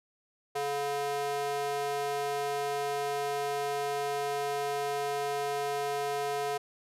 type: tone with high-pass filter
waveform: square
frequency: 142.4 Hz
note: C#3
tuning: 47 cents sharp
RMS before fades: -32 dBFS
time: 0.55-6.58 s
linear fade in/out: 10 ms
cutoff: 550 Hz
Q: 7.8
effects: resampled to 32000 Hz